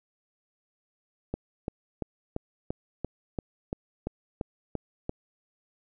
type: click train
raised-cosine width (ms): 2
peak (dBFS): -17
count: 12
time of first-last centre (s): 1.34-5.094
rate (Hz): 2.93
effects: none